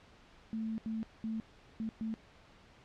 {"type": "tone bursts at uneven times", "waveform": "sine", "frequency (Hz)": 221.6, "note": "A3", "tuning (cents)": 13, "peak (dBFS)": -34, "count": 5, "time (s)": [[0.53, 0.78], [0.86, 1.03], [1.24, 1.4], [1.8, 1.89], [2.01, 2.14]], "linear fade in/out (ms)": 0, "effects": ["pink hiss -60 dBFS RMS until 2.84 s", "low-pass 4000 Hz 12 dB/octave"]}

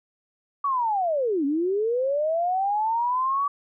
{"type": "linear two-way sweep", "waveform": "sine", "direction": "down then up", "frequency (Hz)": [1149, 270.6, 1149], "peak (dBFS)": -21, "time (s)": [0.64, 3.48], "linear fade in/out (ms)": 5, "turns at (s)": 1.45, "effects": []}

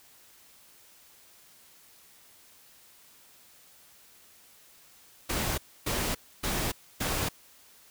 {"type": "noise bursts", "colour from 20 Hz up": "pink", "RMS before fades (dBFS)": -30, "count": 4, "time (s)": [5.29, 7.29], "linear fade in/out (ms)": 10, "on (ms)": 290, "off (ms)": 280, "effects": ["white hiss -57 dBFS RMS until 7.9 s"]}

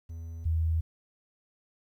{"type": "tone pair in turn", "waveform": ["triangle", "sine"], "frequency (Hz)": [82.41, 81.13], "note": ["E2", "E2"], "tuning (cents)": [0, -27], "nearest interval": "unison", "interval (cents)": 27, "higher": "first", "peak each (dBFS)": [-35, -24], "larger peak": "second", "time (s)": [[0.09, 0.45], [0.45, 0.81]], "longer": "neither", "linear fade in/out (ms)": 10, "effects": ["11-bit"]}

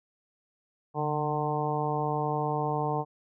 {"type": "harmonic tone with a mistuned harmonic", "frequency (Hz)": 150.5, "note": "D3", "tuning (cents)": 43, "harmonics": [1, 2, 3, 4, 5, 6, 7], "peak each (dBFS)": [-32, -37, -33, -38, -32, -34, -37], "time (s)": [0.94, 3.05], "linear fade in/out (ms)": 50, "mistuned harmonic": 1, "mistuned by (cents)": -51, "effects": []}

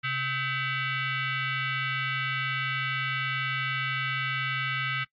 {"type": "tone with frequency modulation", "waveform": "sine", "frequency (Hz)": 132.1, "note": "C3", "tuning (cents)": 17, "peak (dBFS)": -27, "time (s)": [0.03, 5.05], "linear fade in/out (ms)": 20, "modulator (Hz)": 711, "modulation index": 3.8, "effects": ["noise-tail reverb RT60 0.1 s tail -22 dB re dry", "AAC 48 kbps"]}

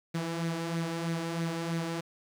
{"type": "tone with flanger", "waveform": "sawtooth", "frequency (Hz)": 166.4, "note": "E3", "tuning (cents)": 17, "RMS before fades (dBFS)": -33, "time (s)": [0.14, 2.01], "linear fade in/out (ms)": 10, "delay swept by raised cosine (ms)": [0.47, 3.87], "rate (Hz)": 3.1, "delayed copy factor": 0.5, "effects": ["low-pass 9000 Hz 12 dB/octave", "9-bit"]}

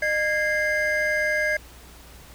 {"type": "tone cluster", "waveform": "triangle", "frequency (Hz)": [609, 1639, 2092], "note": ["D#5", "G#6", "C7"], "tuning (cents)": [-37, -23, -1], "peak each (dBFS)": [-24, -22, -25], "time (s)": [0.02, 1.57], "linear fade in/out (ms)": 5, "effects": ["added 60 Hz sine -47 dBFS peak until 2.34 s", "pink hiss -48 dBFS RMS until 2.34 s"]}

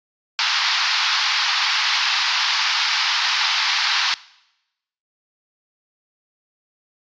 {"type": "band-pass noise", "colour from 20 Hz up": "white", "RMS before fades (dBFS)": -20, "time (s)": [0.39, 4.14], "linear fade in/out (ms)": 0, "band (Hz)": [850, 5200], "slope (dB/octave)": 48, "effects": ["noise-tail reverb RT60 0.9 s tail -21 dB re dry", "resampled to 16000 Hz"]}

